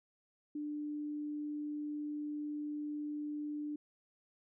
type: tone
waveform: sine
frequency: 297 Hz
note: D4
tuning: 20 cents sharp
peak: -37 dBFS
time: 0.55-3.76 s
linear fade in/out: 5 ms
effects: none